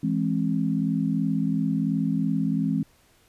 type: chord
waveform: sine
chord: E augmented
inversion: none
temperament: equal with one note detuned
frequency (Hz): 164.81 / 207.7 / 265.9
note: E3 / G#3 / B#3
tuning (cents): 0 / 0 / +28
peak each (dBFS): -26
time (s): 0.03-2.83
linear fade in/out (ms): 5
effects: pink hiss -60 dBFS RMS until 3.28 s + resampled to 32000 Hz